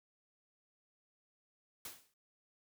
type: noise with exponential decay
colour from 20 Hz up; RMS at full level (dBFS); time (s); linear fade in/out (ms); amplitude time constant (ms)
white; -43; 1.85-2.14; 2; 61
effects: none